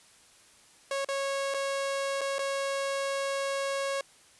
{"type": "tone with dropouts", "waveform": "sawtooth", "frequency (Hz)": 550, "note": "C#5", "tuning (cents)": -14, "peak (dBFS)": -25, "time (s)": [0.91, 4.01], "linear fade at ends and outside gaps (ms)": 2, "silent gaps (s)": [[1.047, 1.087], [1.54, 1.544], [2.21, 2.214], [2.384, 2.391]], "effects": ["white hiss -58 dBFS RMS until 4.39 s", "resampled to 24000 Hz"]}